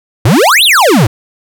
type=exponential two-way sweep; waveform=square; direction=up then down; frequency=95 to 4186 to 95 Hz; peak=-5 dBFS; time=0.25-1.07 s; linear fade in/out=5 ms; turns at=0.64 s; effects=none